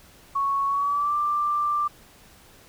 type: tone with pitch glide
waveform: sine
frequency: 1108.7 to 1181.4 Hz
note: C#6 to D6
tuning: 0 to +10 cents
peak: -21 dBFS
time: 0.35-1.88 s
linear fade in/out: 10 ms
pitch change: +110 cents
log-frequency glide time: 0.67-1.16 s
effects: pink hiss -52 dBFS RMS until 2.68 s